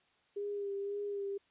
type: tone with vibrato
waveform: sine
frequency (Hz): 403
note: G4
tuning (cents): +48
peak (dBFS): -35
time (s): 0.36-1.38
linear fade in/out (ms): 10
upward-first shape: sine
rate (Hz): 1.9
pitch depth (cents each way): 27
effects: white hiss -71 dBFS RMS until 1.5 s + resampled to 8000 Hz